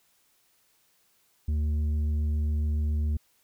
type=tone with tanh clipping; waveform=sine; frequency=75.6 Hz; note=D#2; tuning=49 cents flat; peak=-25 dBFS; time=1.48-3.17 s; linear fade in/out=5 ms; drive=6 dB; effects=white hiss -67 dBFS RMS until 3.43 s